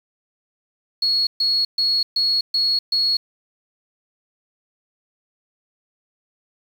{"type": "tone bursts", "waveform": "sine", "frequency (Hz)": 4335, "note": "C#8", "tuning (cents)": -39, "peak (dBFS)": -16, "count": 6, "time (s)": [1.02, 3.17], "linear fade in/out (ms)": 5, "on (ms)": 250, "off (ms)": 130, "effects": ["7-bit"]}